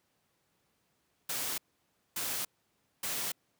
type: noise bursts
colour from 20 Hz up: white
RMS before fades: -35 dBFS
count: 3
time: 1.29-3.32 s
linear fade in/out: 5 ms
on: 290 ms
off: 580 ms
effects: pink hiss -75 dBFS RMS until 3.59 s + high-pass 100 Hz 12 dB/octave